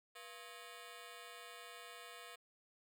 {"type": "ring-modulated tone", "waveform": "10% pulse", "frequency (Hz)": 587.3, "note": "D5", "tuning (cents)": 0, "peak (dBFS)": -40, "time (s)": [0.15, 2.36], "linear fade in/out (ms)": 10, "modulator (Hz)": 103, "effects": []}